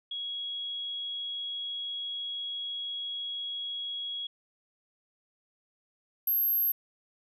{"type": "tone pair in turn", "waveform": "sine", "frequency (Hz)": [3322, 12542], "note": ["G#7", "G9"], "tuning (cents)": [0, 0], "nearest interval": "octave + major seventh", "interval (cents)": 2300, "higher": "second", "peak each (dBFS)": [-33, -24], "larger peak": "second", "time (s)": [[0.11, 4.27], [6.27, 6.72]], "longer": "first", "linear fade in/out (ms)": 5, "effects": []}